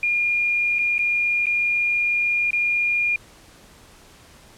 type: tone with dropouts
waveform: sine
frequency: 2418 Hz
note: D7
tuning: 50 cents sharp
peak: -18 dBFS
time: 0.03-3.16 s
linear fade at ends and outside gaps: 2 ms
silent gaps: 0.786-0.79 / 0.982-0.991 / 1.458-1.467 / 2.507-2.531 s
effects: pink hiss -49 dBFS RMS until 4.57 s + low-pass 11000 Hz 12 dB/octave